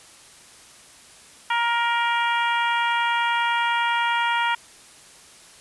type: harmonic tone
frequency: 470 Hz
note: A#4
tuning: 14 cents sharp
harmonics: 2 / 3 / 4 / 5 / 6 / 7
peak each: -22 / -26 / -28 / -30 / -32 / -33 dBFS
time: 1.5-4.55 s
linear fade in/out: 5 ms
effects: white hiss -48 dBFS RMS until 5.6 s + resampled to 24000 Hz